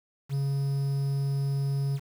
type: tone with quantisation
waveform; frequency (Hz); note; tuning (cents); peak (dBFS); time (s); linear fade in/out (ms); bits
triangle; 138.59; C#3; 0; -23; 0.29-2; 50; 8
effects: none